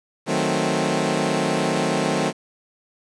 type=chord; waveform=15% pulse; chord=D# diminished seventh; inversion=none; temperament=equal; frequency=155.56 / 185 / 220 / 261.6 Hz; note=D#3 / F#3 / A3 / C4; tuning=0 / 0 / 0 / 0 cents; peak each=-19 dBFS; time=0.26-2.33 s; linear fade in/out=50 ms; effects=resampled to 22050 Hz + 8-bit